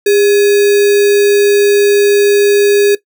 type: tone with sample-and-hold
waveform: sine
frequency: 406.9 Hz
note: G#4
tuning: 35 cents flat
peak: -6 dBFS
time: 0.06-2.95 s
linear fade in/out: 5 ms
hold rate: 2100 Hz
effects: noise-tail reverb RT60 0.1 s tail -17 dB re dry